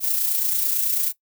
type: noise with amplitude modulation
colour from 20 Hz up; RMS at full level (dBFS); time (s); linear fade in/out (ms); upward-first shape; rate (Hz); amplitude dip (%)
violet; -20; 0-1.13; 50; sine; 29.1; 45
effects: noise-tail reverb RT60 0.1 s tail -18 dB re dry

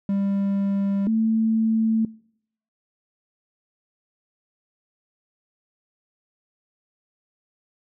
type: tone pair in turn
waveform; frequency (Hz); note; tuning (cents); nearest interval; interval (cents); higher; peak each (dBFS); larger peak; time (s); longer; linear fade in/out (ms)
triangle / sine; 198.1 / 222.4; G3 / A3; +18 / +19; major second; 201; second; -18; neither; 0.09-1.07 / 1.07-2.05; neither; 2
effects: noise-tail reverb RT60 0.7 s tail -24 dB re dry

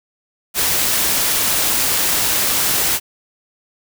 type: noise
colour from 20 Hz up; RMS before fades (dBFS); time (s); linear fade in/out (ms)
white; -17; 0.54-3; 50
effects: none

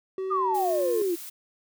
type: tone with pitch glide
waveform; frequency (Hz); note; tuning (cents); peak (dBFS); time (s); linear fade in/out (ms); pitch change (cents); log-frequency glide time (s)
triangle; 380 to 352.5; F#4 to F4; +46 to +16; -26; 0.18-1.02; 2; -130; 0.49-0.88
type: exponential sweep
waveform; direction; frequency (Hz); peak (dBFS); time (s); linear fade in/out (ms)
sine; down; 1250 to 329.6; -23; 0.3-1.16; 20
type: noise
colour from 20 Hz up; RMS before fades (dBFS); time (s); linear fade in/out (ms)
blue; -40; 0.54-1.3; 10
effects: none

